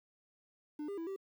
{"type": "tone with pitch steps", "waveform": "triangle", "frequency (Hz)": [299, 401.4, 330.5, 388.3], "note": ["D4", "G4", "E4", "G4"], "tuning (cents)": [31, 41, 5, -16], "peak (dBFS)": -36, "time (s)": [0.79, 1.162], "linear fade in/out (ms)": 5, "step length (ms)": 93, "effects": ["11-bit"]}